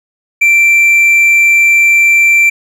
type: tone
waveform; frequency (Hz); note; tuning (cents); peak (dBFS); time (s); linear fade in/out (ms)
triangle; 2349; D7; 0; -3; 0.41-2.5; 10
effects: none